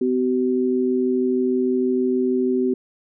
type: tone pair together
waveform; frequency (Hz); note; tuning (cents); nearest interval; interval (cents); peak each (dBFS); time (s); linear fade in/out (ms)
sine; 253.6 / 380; B3 / F#4; +46 / +46; perfect fifth; 700; -20; 0.01-2.74; 5
effects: none